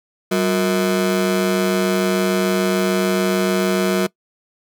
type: ring-modulated tone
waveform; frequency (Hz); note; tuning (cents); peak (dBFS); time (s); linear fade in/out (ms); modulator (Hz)
30% pulse; 277.2; C#4; 0; -10; 0.31-4.07; 10; 85.2
effects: noise-tail reverb RT60 0.1 s tail -22 dB re dry